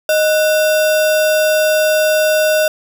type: tone with sample-and-hold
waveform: sine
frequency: 620 Hz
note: D#5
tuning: 6 cents flat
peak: -10 dBFS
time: 0.09-2.68 s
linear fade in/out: 2 ms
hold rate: 2100 Hz
effects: none